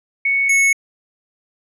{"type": "tone pair in turn", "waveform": ["sine", "square"], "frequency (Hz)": [2217, 2203], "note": ["C#7", "C#7"], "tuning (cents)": [0, -11], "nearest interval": "unison", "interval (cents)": 11, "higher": "first", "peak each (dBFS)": [-14, -12], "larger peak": "second", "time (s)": [[0.25, 0.49], [0.49, 0.73]], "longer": "neither", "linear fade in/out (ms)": 5, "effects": ["low-pass 11000 Hz 12 dB/octave"]}